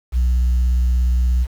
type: tone with vibrato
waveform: sine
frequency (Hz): 61.74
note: B1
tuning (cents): 0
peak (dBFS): -11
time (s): 0.12-1.47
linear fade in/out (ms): 50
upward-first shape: sine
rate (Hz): 17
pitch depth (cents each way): 28
effects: tanh soft clip ceiling -12 dBFS + 7-bit